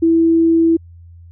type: tone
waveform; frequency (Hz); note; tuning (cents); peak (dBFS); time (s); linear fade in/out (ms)
sine; 329.6; E4; 0; -9; 0.02-0.77; 10
effects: added 85 Hz sine -37 dBFS peak until 1.31 s